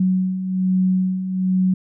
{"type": "beating tone pair", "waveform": "sine", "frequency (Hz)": [185, 186.2], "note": ["F#3", "F#3"], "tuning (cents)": [0, 11], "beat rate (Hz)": 1.2, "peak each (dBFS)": [-24, -17], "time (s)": [0, 1.74], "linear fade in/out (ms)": 5, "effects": []}